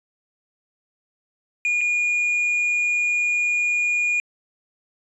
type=tone with dropouts; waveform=triangle; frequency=2436 Hz; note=D#7; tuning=37 cents flat; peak=-17 dBFS; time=1.65-4.2 s; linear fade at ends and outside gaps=1 ms; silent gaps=1.809-1.813 s; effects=resampled to 24000 Hz